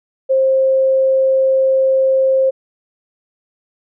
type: tone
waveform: sine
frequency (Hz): 530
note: C5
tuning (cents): +22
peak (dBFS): -10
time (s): 0.29-2.51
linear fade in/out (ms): 20
effects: none